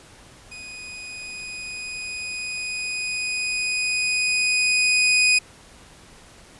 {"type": "tone with level ramp", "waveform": "sawtooth", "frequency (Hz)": 2489, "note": "D#7", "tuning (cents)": 0, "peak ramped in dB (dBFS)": [-33, -11], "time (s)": [0.51, 5.39], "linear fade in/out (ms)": 10, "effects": ["pink hiss -48 dBFS RMS until 6.59 s", "resampled to 24000 Hz"]}